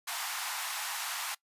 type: high-pass noise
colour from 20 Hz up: pink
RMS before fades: -36 dBFS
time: 0.07-1.35 s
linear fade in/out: 10 ms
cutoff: 770 Hz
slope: 48 dB/octave
effects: noise-tail reverb RT60 0.1 s tail -21 dB re dry + resampled to 32000 Hz